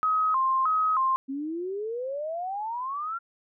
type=tone with vibrato; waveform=sine; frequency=1156 Hz; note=D6; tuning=28 cents flat; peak=-21 dBFS; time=0.03-1.16 s; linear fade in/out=0 ms; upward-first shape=square; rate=1.6 Hz; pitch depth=160 cents each way
type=exponential sweep; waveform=sine; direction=up; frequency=263.6 to 1396.9 Hz; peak=-29 dBFS; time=1.28-3.19 s; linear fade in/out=20 ms
effects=none